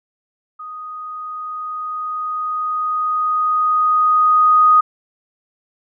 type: tone with level ramp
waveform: sine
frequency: 1244.5 Hz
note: D#6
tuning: in tune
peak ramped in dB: -29 to -7 dBFS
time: 0.59-4.81 s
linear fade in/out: 10 ms
effects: none